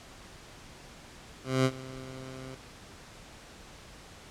15% pulse tone with ADSR envelope, 130.81 Hz, C3, in tune, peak -15 dBFS, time 1.44-2.55 s, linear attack 210 ms, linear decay 55 ms, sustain -20 dB, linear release 4 ms, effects pink hiss -50 dBFS RMS until 4.3 s + low-pass 8000 Hz 12 dB/octave

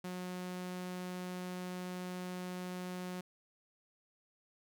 sawtooth tone, 181.4 Hz, F#3, 34 cents flat, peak -36 dBFS, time 0.04-3.21 s, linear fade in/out 5 ms, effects none

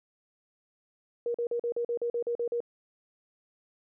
sine tone bursts, 474.1 Hz, A#4, 29 cents sharp, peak -27 dBFS, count 11, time 1.26-2.604 s, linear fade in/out 2 ms, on 84 ms, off 42 ms, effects none

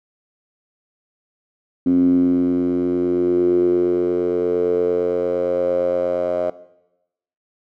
10% pulse tone with band-pass filter sweep, 88.7 Hz, F2, 27 cents sharp, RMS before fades -18 dBFS, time 1.86-6.5 s, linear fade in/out 5 ms, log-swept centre 260 to 610 Hz, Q 7.6, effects noise-tail reverb RT60 0.9 s tail -17 dB re dry

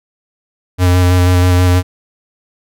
square tone with vibrato, 90 Hz, F#2, 47 cents flat, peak -8 dBFS, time 0.78-1.83 s, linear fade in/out 50 ms, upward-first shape square, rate 6.2 Hz, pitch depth 15 cents each way, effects none

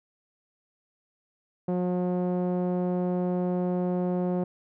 sawtooth tone with low-pass filter, 180 Hz, F#3, 47 cents flat, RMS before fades -27 dBFS, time 1.68-4.44 s, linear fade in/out 5 ms, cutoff 610 Hz, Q 1.3, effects none

